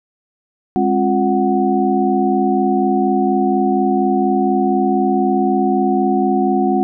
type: tone cluster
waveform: sine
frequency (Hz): 204.7 / 268.8 / 353.2 / 742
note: G#3 / C4 / F4 / F#5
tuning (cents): -25 / +47 / +20 / +5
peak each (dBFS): -18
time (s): 0.76-6.83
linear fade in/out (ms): 0
effects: none